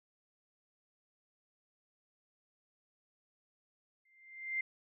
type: tone with exponential growth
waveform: sine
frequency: 2093 Hz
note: C7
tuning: in tune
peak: -30 dBFS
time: 4.05-4.61 s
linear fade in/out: 5 ms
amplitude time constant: 120 ms
effects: none